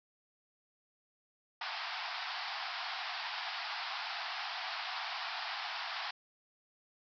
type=band-pass noise; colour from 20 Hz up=pink; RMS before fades=-40 dBFS; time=1.61-6.11 s; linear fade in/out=5 ms; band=690 to 5200 Hz; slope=96 dB/octave; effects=none